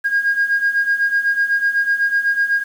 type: beating tone pair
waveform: sine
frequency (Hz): 1622 / 1630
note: G#6 / G#6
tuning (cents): -41 / -33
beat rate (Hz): 8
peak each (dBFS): -19 / -15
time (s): 0.04-2.64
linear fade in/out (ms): 20
effects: tanh soft clip ceiling -9 dBFS + 7-bit